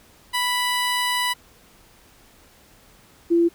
15% pulse / sine tone pair in turn, 987.8 / 339.7 Hz, B5 / F4, 0 / -48 cents, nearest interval octave + tritone, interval 1848 cents, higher first, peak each -14 dBFS, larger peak neither, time 0.33-1.34 / 3.3-3.49 s, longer first, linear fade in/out 20 ms, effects pink hiss -53 dBFS RMS until 3.54 s

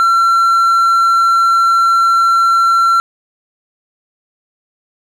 triangle tone, 1357 Hz, E6, 50 cents sharp, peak -6 dBFS, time 0-3 s, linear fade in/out 0 ms, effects none

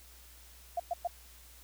sine tone bursts, 696 Hz, F5, 6 cents flat, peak -29 dBFS, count 3, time 0.77-1.074 s, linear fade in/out 5 ms, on 28 ms, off 110 ms, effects added 60 Hz sine -56 dBFS peak until 1.63 s + white hiss -57 dBFS RMS until 1.63 s

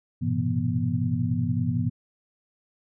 sine tone cluster, 101 / 117.2 / 128 / 167.8 / 242.1 Hz, G#2 / A#2 / C3 / E3 / B3, -48 / +10 / -38 / +31 / -34 cents, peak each -29 dBFS, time 0.21-1.9 s, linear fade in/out 20 ms, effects none

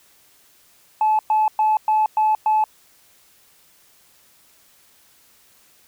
sine tone bursts, 863 Hz, A5, 34 cents flat, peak -13 dBFS, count 6, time 1.01-2.64 s, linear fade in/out 2 ms, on 180 ms, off 110 ms, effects tanh soft clip ceiling -11 dBFS + white hiss -55 dBFS RMS until 5.87 s

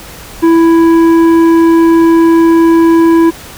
triangle tone with tanh clipping, 330.9 Hz, E4, 7 cents sharp, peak -5 dBFS, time 0.42-3.31 s, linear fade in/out 20 ms, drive 14 dB, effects pink hiss -30 dBFS RMS until 3.57 s

